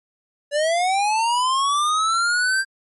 square linear sweep, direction up, 569 to 1588 Hz, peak -18 dBFS, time 0.51-2.65 s, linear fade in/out 50 ms, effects MP3 48 kbps

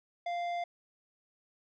sine tone with tanh clipping, 696 Hz, F5, 6 cents flat, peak -34 dBFS, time 0.26-0.64 s, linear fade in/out 5 ms, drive 11 dB, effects none

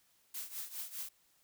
blue noise with tremolo, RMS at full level -40 dBFS, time 0.34-1.09 s, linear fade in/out 5 ms, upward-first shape triangle, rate 4.9 Hz, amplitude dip 85%, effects white hiss -71 dBFS RMS until 1.43 s

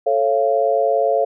sine chord, A augmented, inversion none, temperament just, 440 / 550 / 687.5 Hz, A4 / C#5 / E#5, 0 / -14 / -27 cents, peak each -20 / -18 / -18 dBFS, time 0.06-1.25 s, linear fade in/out 10 ms, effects none

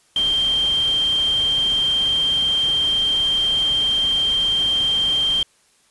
sine tone in noise, 3164 Hz, G7, 15 cents sharp, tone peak -16 dBFS, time 0.16-5.43 s, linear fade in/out 2 ms, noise pink, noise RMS -34 dBFS, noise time 0.16-5.43 s, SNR +15 dB, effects white hiss -58 dBFS RMS until 5.9 s + resampled to 24000 Hz

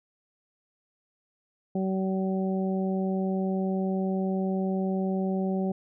harmonic tone, 190 Hz, F#3, 46 cents sharp, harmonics 1 / 2 / 3 / 4, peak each -26 / -32 / -36 / -38 dBFS, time 1.75-5.72 s, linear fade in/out 5 ms, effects none

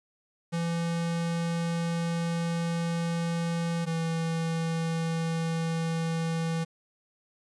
square tone pair in turn, 168.4 / 164.27 Hz, E3 / E3, +37 / -6 cents, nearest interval unison, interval 43 cents, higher first, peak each -28 dBFS, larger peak neither, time 0.52-3.86 / 3.86-6.65 s, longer first, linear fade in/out 20 ms, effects resampled to 22050 Hz + 9-bit

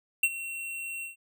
square tone with ADSR envelope, 2726 Hz, F7, 43 cents flat, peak -19 dBFS, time 0.23-1.16 s, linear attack 5 ms, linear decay 49 ms, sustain -16 dB, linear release 130 ms, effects none

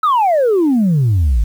sine exponential sweep, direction down, 1318.5 to 50 Hz, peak -8 dBFS, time 0.03-1.44 s, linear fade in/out 5 ms, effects tanh soft clip ceiling -8 dBFS + 7-bit

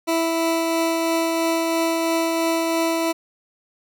20% pulse tone with tremolo, 329.6 Hz, E4, in tune, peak -13 dBFS, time 0.07-3.13 s, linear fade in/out 20 ms, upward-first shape triangle, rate 3 Hz, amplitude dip 25%, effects none

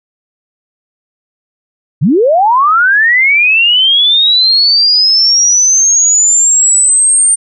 sine linear sweep, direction up, 113.7 to 8870 Hz, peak -5 dBFS, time 2.01-7.36 s, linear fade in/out 20 ms, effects none

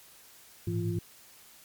sine tone cluster, 104.9 / 114.4 / 168.2 / 346.6 Hz, G#2 / A#2 / E3 / F4, +18 / -32 / +35 / -13 cents, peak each -31 / -38 / -33 / -35 dBFS, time 0.67-0.99 s, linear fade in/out 5 ms, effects white hiss -55 dBFS RMS until 1.64 s + MP3 96 kbps

